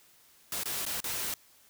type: noise with dropouts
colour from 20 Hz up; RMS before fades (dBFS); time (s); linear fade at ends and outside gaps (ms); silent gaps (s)
white; -34; 0.52-1.34; 2; 0.635-0.656 / 0.853-0.863 / 1.004-1.041
effects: white hiss -61 dBFS RMS until 1.69 s